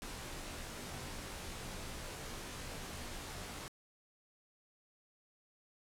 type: noise with comb filter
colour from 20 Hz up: pink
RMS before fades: -45 dBFS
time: 0.02-3.68 s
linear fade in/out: 0 ms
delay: 19 ms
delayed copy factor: -0.8
effects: low-pass 11000 Hz 12 dB/octave